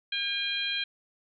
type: harmonic tone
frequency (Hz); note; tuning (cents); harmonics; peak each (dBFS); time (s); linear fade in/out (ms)
806; G5; +48; 2 / 3 / 4 / 5; -36 / -34 / -31 / -35; 0.12-0.84; 5
effects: none